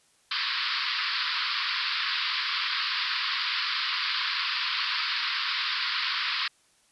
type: band-pass noise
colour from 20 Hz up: white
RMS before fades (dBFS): -29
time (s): 0.31-6.48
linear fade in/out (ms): 5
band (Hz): 1000 to 4900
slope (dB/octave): 96
effects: white hiss -64 dBFS RMS until 6.91 s + resampled to 24000 Hz